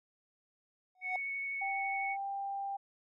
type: tone with exponential growth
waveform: triangle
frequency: 740 Hz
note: F#5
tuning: in tune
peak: -29 dBFS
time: 0.95-1.16 s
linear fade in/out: 2 ms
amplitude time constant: 45 ms
type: tone with vibrato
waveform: sine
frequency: 2217 Hz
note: C#7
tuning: in tune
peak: -35 dBFS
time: 1.01-2.17 s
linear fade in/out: 50 ms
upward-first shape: sine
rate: 12 Hz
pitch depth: 9 cents each way
type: tone with pitch glide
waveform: sine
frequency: 784 to 792.2 Hz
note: G5 to G5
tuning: 0 to +18 cents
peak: -35 dBFS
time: 1.61-2.77 s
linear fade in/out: 10 ms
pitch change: +18 cents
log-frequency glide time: 2.01-2.29 s
effects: none